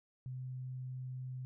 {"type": "tone", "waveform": "sine", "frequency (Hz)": 128.3, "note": "C3", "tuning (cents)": -34, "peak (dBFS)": -40, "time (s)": [0.26, 1.45], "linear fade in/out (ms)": 0, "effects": []}